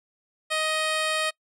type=tone with low-pass filter; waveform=10% pulse; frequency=626 Hz; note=D#5; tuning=10 cents sharp; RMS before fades=-26 dBFS; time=0.5-1.31 s; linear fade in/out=20 ms; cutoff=8600 Hz; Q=1.2; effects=noise-tail reverb RT60 0.1 s tail -24 dB re dry